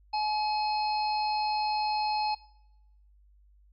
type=harmonic tone; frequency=850 Hz; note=G#5; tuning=40 cents sharp; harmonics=1 / 3 / 5 / 6; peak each=-27 / -40 / -37 / -42 dBFS; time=0.13-2.35 s; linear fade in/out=10 ms; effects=noise-tail reverb RT60 0.9 s tail -22 dB re dry + added 50 Hz sine -57 dBFS peak until 3.72 s